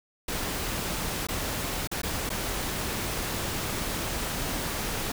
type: noise with dropouts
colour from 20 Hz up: pink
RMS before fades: -31 dBFS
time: 0.28-5.12 s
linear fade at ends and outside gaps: 5 ms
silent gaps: 1.27-1.286 / 1.874-1.914 / 2.018-2.032 / 2.293-2.301 s
effects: none